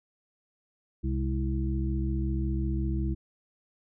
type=harmonic tone with a mistuned harmonic; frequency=65.41 Hz; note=C2; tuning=in tune; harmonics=1 / 2 / 3 / 5; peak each=-28 / -33 / -35 / -35 dBFS; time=1.03-3.15 s; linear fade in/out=20 ms; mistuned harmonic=3; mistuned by=+79 cents; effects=none